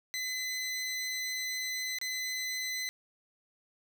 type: tone with dropouts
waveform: 20% pulse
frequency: 2024 Hz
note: B6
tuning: 42 cents sharp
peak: -28 dBFS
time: 0.14-2.89 s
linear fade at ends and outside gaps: 0 ms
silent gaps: 1.986-2.014 s
effects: none